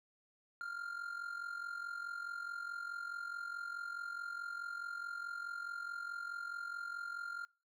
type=tone with amplitude modulation; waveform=triangle; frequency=1396.9 Hz; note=F6; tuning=in tune; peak=-36 dBFS; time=0.61-7.45 s; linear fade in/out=0 ms; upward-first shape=sine; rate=44.7 Hz; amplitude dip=70%; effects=noise-tail reverb RT60 0.4 s tail -26 dB re dry